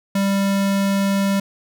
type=tone; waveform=square; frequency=197.1 Hz; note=G3; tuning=10 cents sharp; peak=-17 dBFS; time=0.15-1.4 s; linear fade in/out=5 ms; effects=none